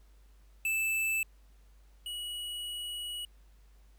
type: tone pair in turn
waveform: square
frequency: 2637 / 2919 Hz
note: E7 / F#7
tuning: 0 / -24 cents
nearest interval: major second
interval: 176 cents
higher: second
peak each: -29 / -37 dBFS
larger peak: first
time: 0.65-1.23 / 2.06-3.25 s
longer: second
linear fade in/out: 2 ms
effects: added 50 Hz sine -56 dBFS peak until 3.98 s + pink hiss -70 dBFS RMS until 3.98 s